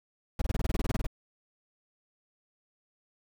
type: noise bursts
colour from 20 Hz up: brown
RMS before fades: -28 dBFS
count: 14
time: 0.39-1.067 s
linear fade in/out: 5 ms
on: 27 ms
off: 23 ms
effects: none